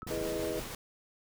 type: tone with exponential decay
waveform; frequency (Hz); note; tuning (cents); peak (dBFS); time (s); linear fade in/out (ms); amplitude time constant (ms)
sine; 1295; E6; -31; -38; 0.02-0.11; 0; 18
type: click train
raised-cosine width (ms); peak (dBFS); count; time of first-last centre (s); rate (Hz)
3; -32; 14; 0.03-0.508; 27.2
type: noise with tremolo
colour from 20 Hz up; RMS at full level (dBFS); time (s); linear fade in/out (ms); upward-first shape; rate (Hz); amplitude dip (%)
pink; -40; 0.07-0.75; 2; sine; 6.1; 25
type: chord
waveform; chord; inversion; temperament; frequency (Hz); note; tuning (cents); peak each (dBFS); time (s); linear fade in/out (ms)
sine; E major seventh; none; equal; 329.6 / 415.3 / 493.9 / 622.3; E4 / G#4 / B4 / D#5; 0 / 0 / 0 / 0; -38; 0.1-0.6; 10
effects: none